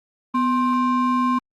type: ring-modulated tone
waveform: triangle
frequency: 653 Hz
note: E5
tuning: 17 cents flat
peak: -12 dBFS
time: 0.34-1.39 s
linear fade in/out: 10 ms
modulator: 404 Hz
effects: Opus 24 kbps